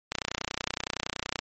click train, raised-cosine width 0.2 ms, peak -11 dBFS, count 40, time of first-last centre 0.12-1.39 s, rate 30.7 Hz, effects MP3 32 kbps

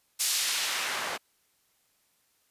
white noise with band-pass filter sweep, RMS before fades -30 dBFS, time 0.19-1.18 s, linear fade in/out 20 ms, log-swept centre 7000 to 800 Hz, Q 0.71, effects white hiss -70 dBFS RMS until 2.5 s + resampled to 32000 Hz

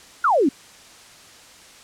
sine exponential sweep, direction down, 1480 to 246.9 Hz, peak -14 dBFS, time 0.24-0.49 s, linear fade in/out 5 ms, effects white hiss -46 dBFS RMS until 1.83 s + low-pass 8000 Hz 12 dB/octave

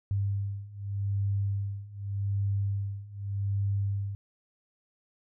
sine beating tone pair, 99.2 / 100.04 Hz, G2 / G2, +21 / +36 cents, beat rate 0.84 Hz, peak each -32 / -30 dBFS, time 0.11-4.15 s, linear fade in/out 0 ms, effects none

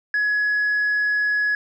sine tone, 1684 Hz, G#6, 24 cents sharp, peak -16 dBFS, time 0.14-1.55 s, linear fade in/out 2 ms, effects tanh soft clip ceiling -16 dBFS

